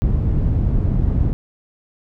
white low-pass noise, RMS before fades -17 dBFS, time 0.02-1.33 s, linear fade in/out 0 ms, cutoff 100 Hz, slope 12 dB/octave, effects none

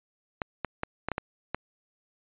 clicks, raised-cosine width 0.5 ms, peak -14 dBFS, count 7, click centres 0.418 / 0.647 / 0.834 / 1.086 / 1.117 / 1.181 / 1.546 s, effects resampled to 8000 Hz

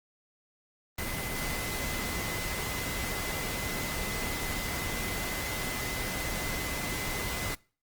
sine tone in noise, 2033 Hz, B6, 50 cents sharp, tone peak -39 dBFS, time 0.98-7.55 s, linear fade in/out 5 ms, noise pink, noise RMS -34 dBFS, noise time 0.98-7.55 s, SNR -8 dB, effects noise-tail reverb RT60 0.4 s tail -24 dB re dry + Opus 24 kbps

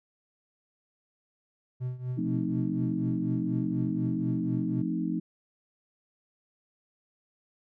triangle tone with tremolo, 126 Hz, B2, 35 cents sharp, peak -26 dBFS, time 1.8-4.83 s, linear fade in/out 20 ms, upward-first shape triangle, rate 4.1 Hz, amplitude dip 85%
sine chord, F dominant seventh, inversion none, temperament equal, 174.61 / 220 / 261.6 / 311.1 Hz, F3 / A3 / C4 / Eb4, 0 / 0 / 0 / 0 cents, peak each -32 / -34 / -34 / -32 dBFS, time 2.17-5.2 s, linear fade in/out 10 ms
effects none

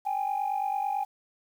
sine tone pair together, 784 / 833 Hz, G5 / G#5, 0 / +5 cents, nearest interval minor second, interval 105 cents, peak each -28 dBFS, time 0.05-1.05 s, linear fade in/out 20 ms, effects tanh soft clip ceiling -22 dBFS + 9-bit

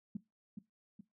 sine tone with echo, 205.5 Hz, G#3, 18 cents flat, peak -35 dBFS, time 0.15-0.17 s, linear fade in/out 5 ms, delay 420 ms, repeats 2, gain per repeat -6 dB, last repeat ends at 1.01 s, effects noise-tail reverb RT60 0.2 s tail -19 dB re dry

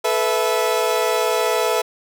30% pulse chord, A suspended second, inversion none, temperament equal with one note detuned, 434.2 / 493.9 / 659.3 Hz, A4 / B4 / E5, -23 / 0 / 0 cents, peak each -19 dBFS, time 0.04-1.82 s, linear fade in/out 10 ms, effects none

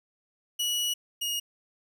sawtooth tone pair in turn, 2925 / 2870 Hz, F#7 / F7, -21 / +47 cents, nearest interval unison, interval 32 cents, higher first, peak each -23 / -25 dBFS, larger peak first, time 0.59-0.94 / 1.21-1.4 s, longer first, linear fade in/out 10 ms, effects none

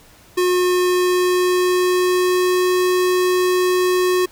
square tone with pitch glide, 361.3 to 364.4 Hz, F#4 to F#4, -41 to -26 cents, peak -15 dBFS, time 0.37-4.26 s, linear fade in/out 10 ms, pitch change +15 cents, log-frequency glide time 0.88-2.76 s, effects pink hiss -48 dBFS RMS until 4.31 s

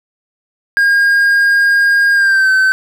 triangle tone with pitch glide, 1621 to 1534.4 Hz, G#6 to G6, -42 to -37 cents, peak -6 dBFS, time 0.77-2.72 s, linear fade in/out 0 ms, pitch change -95 cents, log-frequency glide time 2.14-2.5 s, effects none

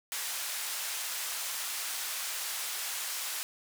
white band-pass noise, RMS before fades -36 dBFS, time 0.12-3.43 s, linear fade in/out 0 ms, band 860 to 13000 Hz, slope 12 dB/octave, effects none

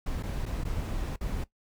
brown noise with dropouts, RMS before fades -32 dBFS, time 0.06-1.44 s, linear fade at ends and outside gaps 5 ms, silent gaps 0.227-0.233 / 0.456-0.461 / 0.638-0.65 / 1.161-1.209 s, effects noise-tail reverb RT60 0.1 s tail -17 dB re dry

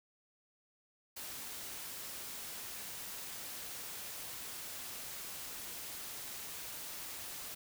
white noise, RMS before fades -45 dBFS, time 1.16-7.55 s, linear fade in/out 10 ms, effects none

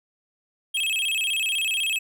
square tone with vibrato, 2894 Hz, F#7, 39 cents flat, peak -23 dBFS, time 0.74-1.99 s, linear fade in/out 10 ms, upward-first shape square, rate 16 Hz, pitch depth 190 cents each way, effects none

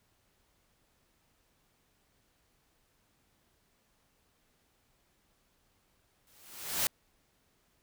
white noise with exponential growth, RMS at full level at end -27 dBFS, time 6.27-6.87 s, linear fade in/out 1 ms, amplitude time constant 130 ms, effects pink hiss -72 dBFS RMS until 7.82 s

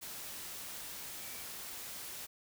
sine tone in noise, 2301 Hz, D7, 36 cents flat, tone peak -56 dBFS, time 1.2-1.44 s, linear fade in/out 20 ms, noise white, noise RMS -45 dBFS, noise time 0.01-2.27 s, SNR -14 dB, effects none

